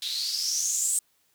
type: noise with band-pass filter sweep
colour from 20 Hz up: blue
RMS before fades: -28 dBFS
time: 0.02-0.99 s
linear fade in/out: 2 ms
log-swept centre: 3700 to 8400 Hz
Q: 8.3
effects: white hiss -68 dBFS RMS until 1.34 s